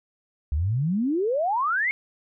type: exponential sweep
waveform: sine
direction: up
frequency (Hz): 67.6 to 2217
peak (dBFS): -21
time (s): 0.52-1.91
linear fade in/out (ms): 0
effects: none